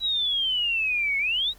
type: exponential two-way sweep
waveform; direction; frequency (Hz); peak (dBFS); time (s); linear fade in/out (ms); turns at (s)
sine; down then up; 3933 to 2180 to 3933; -22; 0-1.54; 50; 1.18
effects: added 42 Hz sine -50 dBFS peak until 1.58 s + pink hiss -55 dBFS RMS until 1.58 s